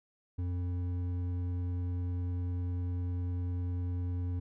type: tone with hard clipping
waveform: triangle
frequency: 89 Hz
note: F2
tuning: 33 cents sharp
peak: -33 dBFS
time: 0.38-4.4 s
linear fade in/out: 10 ms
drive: 11 dB
effects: none